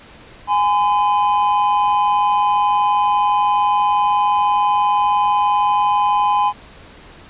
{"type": "tone pair together", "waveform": "triangle", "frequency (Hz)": [829, 1016.9], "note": ["G#5", "C6"], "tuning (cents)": [-3, -50], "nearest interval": "major third", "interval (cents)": 353, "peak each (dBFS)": -14, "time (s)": [0.47, 6.53], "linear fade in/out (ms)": 50, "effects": ["pink hiss -42 dBFS RMS until 7.29 s", "resampled to 8000 Hz"]}